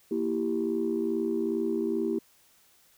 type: chord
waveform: sine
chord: E diminished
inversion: second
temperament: equal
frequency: 233.1 / 329.6 / 392 Hz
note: Bb3 / E4 / G4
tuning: 0 / 0 / 0 cents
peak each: -31 / -29 / -29 dBFS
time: 0.11-2.19 s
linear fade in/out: 5 ms
effects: tanh soft clip ceiling -18 dBFS + white hiss -62 dBFS RMS until 2.97 s